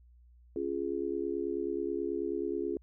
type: chord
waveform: sine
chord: Db major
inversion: none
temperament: just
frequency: 277.2 / 346.5 / 415.8 Hz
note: Db4 / F4 / Ab4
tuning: 0 / -14 / +2 cents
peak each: -38 / -34 / -35 dBFS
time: 0.56-2.77 s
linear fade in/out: 2 ms
effects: added 60 Hz sine -56 dBFS peak until 2.82 s